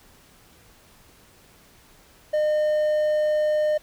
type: tone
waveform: triangle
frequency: 608 Hz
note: D#5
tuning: 40 cents flat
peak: -17 dBFS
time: 2.33-3.78 s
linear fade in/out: 10 ms
effects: pink hiss -54 dBFS RMS until 3.82 s